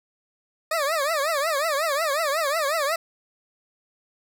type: tone with vibrato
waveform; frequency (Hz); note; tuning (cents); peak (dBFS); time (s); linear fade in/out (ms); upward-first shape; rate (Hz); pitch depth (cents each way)
20% pulse; 605; D#5; -49; -17; 0.71-2.96; 5; triangle; 5.5; 210
effects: none